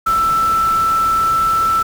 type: tone in noise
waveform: sine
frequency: 1328 Hz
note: E6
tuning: 12 cents sharp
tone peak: -12 dBFS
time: 0.06-1.83 s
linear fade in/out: 10 ms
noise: pink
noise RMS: -29 dBFS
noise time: 0.06-1.83 s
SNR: +14 dB
effects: none